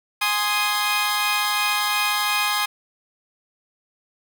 15% pulse chord, Ab major, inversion none, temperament equal, 830.6 / 1046.5 / 1244.5 Hz, Ab5 / C6 / Eb6, 0 / 0 / 0 cents, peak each -18 dBFS, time 0.21-2.66 s, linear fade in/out 10 ms, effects none

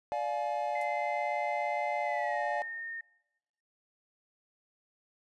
triangle chord, D diminished, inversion none, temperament just, 587.3 / 704.8 / 845.8 Hz, D5 / F5 / Ab5, 0 / +16 / +31 cents, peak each -33 dBFS, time 0.12-2.62 s, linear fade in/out 0 ms
sine tone with pitch glide, 2068 to 1831.8 Hz, C7 to A#6, -21 to -31 cents, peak -37 dBFS, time 0.75-3.01 s, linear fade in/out 5 ms, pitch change -210 cents, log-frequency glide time 2.03-2.43 s
violet noise with exponential decay, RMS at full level -43 dBFS, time 0.81-0.89 s, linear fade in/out 2 ms, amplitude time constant 16 ms
effects noise-tail reverb RT60 1.0 s tail -22 dB re dry + resampled to 24000 Hz

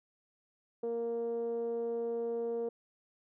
10% pulse tone with low-pass filter, 233.1 Hz, A#3, in tune, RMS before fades -35 dBFS, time 0.83-2.69 s, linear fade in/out 5 ms, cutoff 480 Hz, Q 5.1, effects none

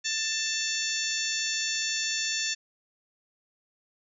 harmonic tone with a mistuned harmonic, 886 Hz, A5, 12 cents sharp, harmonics 2 / 3 / 4 / 5 / 6 / 7 / 8, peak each -35 / -35 / -35 / -35 / -35 / -35 / -35 dBFS, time 0.04-2.55 s, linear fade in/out 20 ms, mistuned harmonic 6, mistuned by +48 cents, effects none

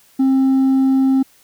triangle tone with hard clipping, 266 Hz, C4, 29 cents sharp, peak -10 dBFS, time 0.19-1.23 s, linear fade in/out 10 ms, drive 1 dB, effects white hiss -52 dBFS RMS until 1.43 s

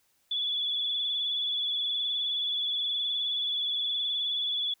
sine tone with vibrato, 3422 Hz, A7, 49 cents flat, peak -27 dBFS, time 0.31-4.74 s, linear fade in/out 5 ms, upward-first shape triangle, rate 19 Hz, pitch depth 42 cents each way, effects white hiss -70 dBFS RMS until 4.8 s

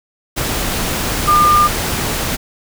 sine tone in noise, 1204 Hz, D6, 43 cents sharp, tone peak -8 dBFS, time 1.27-1.68 s, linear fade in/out 20 ms, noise pink, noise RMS -19 dBFS, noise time 0.36-2.37 s, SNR +8 dB, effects none

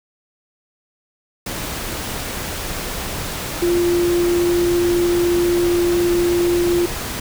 sine tone in noise, 348.1 Hz, F4, 6 cents flat, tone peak -14 dBFS, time 3.62-6.86 s, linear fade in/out 5 ms, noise pink, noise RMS -26 dBFS, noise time 1.46-7.2 s, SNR +9 dB, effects none

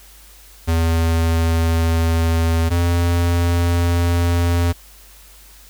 square tone pair in turn, 82.41 / 86.19 Hz, E2 / F2, 0 / -22 cents, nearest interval minor second, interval 78 cents, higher second, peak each -15 dBFS, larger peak neither, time 0.67-2.7 / 2.7-4.73 s, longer neither, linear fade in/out 20 ms, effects added 50 Hz sine -45 dBFS peak until 5.69 s + white hiss -46 dBFS RMS until 5.69 s

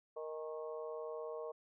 harmonic tone with a mistuned harmonic, 155.8 Hz, D#3, 3 cents sharp, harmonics 3 / 4 / 5 / 6 / 7, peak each -43 / -46 / -58 / -57 / -52 dBFS, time 0.16-1.52 s, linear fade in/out 10 ms, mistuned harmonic 5, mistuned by +97 cents, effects none

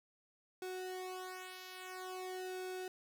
sawtooth tone with flanger, 370.1 Hz, F#4, in tune, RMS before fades -45 dBFS, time 0.62-2.88 s, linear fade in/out 2 ms, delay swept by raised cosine 1.7 to 2.59 ms, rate 0.49 Hz, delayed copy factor -0.9, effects none

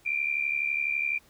sine tone pair together, 2349 / 2421 Hz, D7 / D#7, 0 / -48 cents, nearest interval minor second, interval 52 cents, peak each -28 / -29 dBFS, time 0.05-1.19 s, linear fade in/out 20 ms, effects pink hiss -60 dBFS RMS until 1.29 s

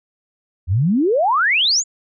sine exponential sweep, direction up, 79.9 to 7370 Hz, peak -13 dBFS, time 0.67-1.84 s, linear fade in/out 50 ms, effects none

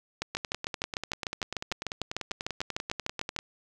two click trains, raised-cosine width 0.2 ms, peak -13 / -16 dBFS, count 22 / 32, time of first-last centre 0.22-3.364 / 0.35-3.389 s, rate 6.68 / 10.2 Hz, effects none

